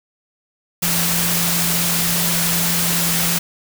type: tone in noise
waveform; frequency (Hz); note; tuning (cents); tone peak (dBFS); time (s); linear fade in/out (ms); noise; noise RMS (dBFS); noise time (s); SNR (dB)
sine; 170.7; F3; -39; -23; 0.82-3.39; 10; white; -19; 0.82-3.39; -7
effects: none